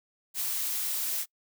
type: noise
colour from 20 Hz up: blue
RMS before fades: -31 dBFS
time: 0.34-1.26 s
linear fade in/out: 50 ms
effects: noise-tail reverb RT60 0.1 s tail -25 dB re dry